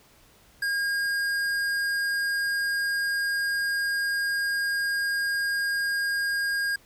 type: tone with hard clipping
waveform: triangle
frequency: 1622 Hz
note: G#6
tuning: 41 cents flat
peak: -26 dBFS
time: 0.62-6.76 s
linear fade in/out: 5 ms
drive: 16 dB
effects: pink hiss -57 dBFS RMS until 6.85 s